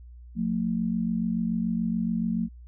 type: tone pair together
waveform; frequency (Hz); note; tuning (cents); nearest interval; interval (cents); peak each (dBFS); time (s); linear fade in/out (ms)
sine; 178.7 / 225.7; F3 / A3; +40 / +44; major third; 404; -28 / -26; 0.35-2.49; 50
effects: added 60 Hz sine -43 dBFS peak until 2.67 s